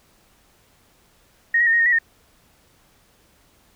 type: tone with pitch steps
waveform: sine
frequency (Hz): 1864 / 1903 / 1825 / 1874 / 1843 / 1942 / 1836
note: A#6 / A#6 / A#6 / A#6 / A#6 / B6 / A#6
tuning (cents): -1 / +35 / -37 / +9 / -20 / -30 / -27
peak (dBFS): -14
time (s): 1.54-1.988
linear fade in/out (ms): 5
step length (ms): 64
effects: pink hiss -58 dBFS RMS until 3.75 s